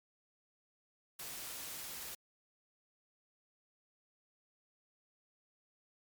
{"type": "noise", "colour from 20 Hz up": "white", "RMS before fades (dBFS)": -45, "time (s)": [1.19, 2.15], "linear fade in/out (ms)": 5, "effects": ["MP3 96 kbps"]}